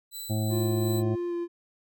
10% pulse tone with tremolo, 3989 Hz, B7, 17 cents sharp, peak -28 dBFS, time 0.11-1.03 s, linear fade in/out 50 ms, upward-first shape sine, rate 2.7 Hz, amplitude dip 35%
harmonic tone, 108.4 Hz, A2, 25 cents flat, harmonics 1 / 2 / 3 / 5 / 6 / 7, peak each -26 / -32 / -36 / -40 / -42 / -43 dBFS, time 0.29-1.16 s, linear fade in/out 20 ms
triangle tone with pitch glide, 349.2 to 344.6 Hz, F4 to F4, 0 to -23 cents, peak -26 dBFS, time 0.49-1.48 s, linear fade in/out 50 ms, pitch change -23 cents, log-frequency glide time 1.28-1.34 s
effects none

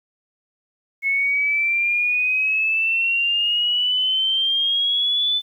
sine exponential sweep, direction up, 2184 to 3520 Hz, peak -17 dBFS, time 1.02-5.42 s, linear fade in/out 50 ms, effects 9-bit

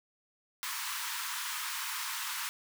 pink high-pass noise, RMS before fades -37 dBFS, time 0.63-2.49 s, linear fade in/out 0 ms, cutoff 910 Hz, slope 96 dB/octave, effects none

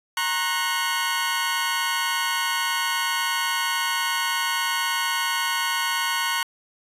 20% pulse chord, F# major, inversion first, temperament equal with one note detuned, 932.3 / 1080.9 / 1480 Hz, A#5 / C#6 / F#6, 0 / -44 / 0 cents, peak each -22 dBFS, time 0.17-6.43 s, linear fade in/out 2 ms, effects resampled to 32000 Hz

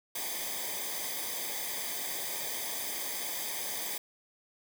white noise with comb filter, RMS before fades -36 dBFS, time 0.15-3.98 s, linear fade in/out 5 ms, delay 0.72 ms, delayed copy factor -0.8, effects none

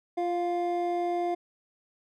triangle tone pair together, 347.7 / 702.3 Hz, F4 / F5, -8 / +10 cents, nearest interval octave, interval 1218 cents, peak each -27 dBFS, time 0.17-1.35 s, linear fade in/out 10 ms, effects none

